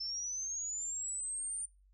sine linear sweep, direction up, 5274 to 9120 Hz, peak -36 dBFS, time 0-1.66 s, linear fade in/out 10 ms, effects noise-tail reverb RT60 0.3 s tail -25 dB re dry + added 48 Hz sine -62 dBFS peak until 1.93 s

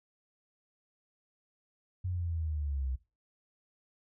sine linear sweep, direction down, 92.6 to 62.7 Hz, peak -31 dBFS, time 2.04-2.96 s, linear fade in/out 10 ms, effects noise-tail reverb RT60 0.3 s tail -20 dB re dry

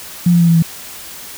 sine tone with pitch steps, 174.61 / 172.01 / 169.44 / 166.92 / 164.43 Hz, F3 / F3 / E3 / E3 / E3, 0 / -26 / +48 / +22 / -4 cents, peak -7 dBFS, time 0.26-0.625 s, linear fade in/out 5 ms, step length 73 ms, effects white hiss -32 dBFS RMS until 1.37 s

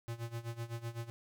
square tone with tremolo, 116.54 Hz, A#2, in tune, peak -37 dBFS, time 0.08-1.1 s, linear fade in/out 0 ms, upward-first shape sine, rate 7.9 Hz, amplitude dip 85%, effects none

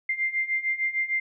sine beating tone pair, 2093 / 2099.6 Hz, C7 / C7, 0 / +5 cents, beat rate 6.6 Hz, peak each -29 / -26 dBFS, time 0.09-1.2 s, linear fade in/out 5 ms, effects none

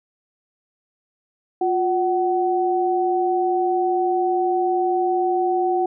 sine tone pair together, 355.5 / 751.2 Hz, F4 / F#5, +31 / +26 cents, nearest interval octave + minor second, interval 1295 cents, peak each -20 dBFS, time 1.61-5.86 s, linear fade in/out 5 ms, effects none

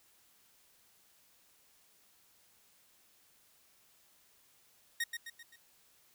sawtooth tone with echo, 1864.7 Hz, A#6, in tune, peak -28 dBFS, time 5-5.04 s, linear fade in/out 5 ms, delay 130 ms, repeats 4, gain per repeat -6 dB, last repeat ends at 5.56 s, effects white hiss -67 dBFS RMS until 6.14 s

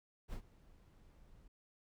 brown noise with ADSR envelope, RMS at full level -42 dBFS, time 0.28-1.48 s, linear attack 49 ms, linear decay 82 ms, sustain -20 dB, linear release 6 ms, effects none

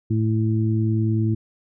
harmonic tone, 110.1 Hz, A2, 2 cents sharp, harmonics 1 / 2 / 3, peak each -19 / -25 / -26 dBFS, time 0.1-1.35 s, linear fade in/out 10 ms, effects none

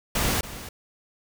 pink noise with echo, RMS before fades -24 dBFS, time 0.15-0.41 s, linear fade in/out 5 ms, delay 280 ms, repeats 1, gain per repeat -14 dB, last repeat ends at 0.69 s, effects none

